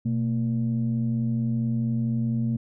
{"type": "tone pair together", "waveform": "sine", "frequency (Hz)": [123.47, 227.9], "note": ["B2", "A#3"], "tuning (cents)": [0, -39], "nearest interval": "major seventh", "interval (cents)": 1061, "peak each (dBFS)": -24, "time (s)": [0.05, 2.57], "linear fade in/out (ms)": 10, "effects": ["tanh soft clip ceiling -17 dBFS"]}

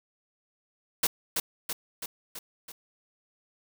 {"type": "noise with echo", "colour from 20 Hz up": "white", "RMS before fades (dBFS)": -24, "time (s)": [1.03, 1.07], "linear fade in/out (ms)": 5, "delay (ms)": 330, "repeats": 5, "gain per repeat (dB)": -4, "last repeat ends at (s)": 2.72, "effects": []}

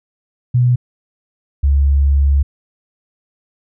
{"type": "tone pair in turn", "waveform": "sine", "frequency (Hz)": [123.47, 69.96], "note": ["B2", "C#2"], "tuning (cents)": [0, 17], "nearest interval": "minor seventh", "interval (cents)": 983, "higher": "first", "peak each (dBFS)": -9, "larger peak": "neither", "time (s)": [[0.54, 0.76], [1.63, 2.43]], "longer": "second", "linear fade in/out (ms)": 10, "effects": []}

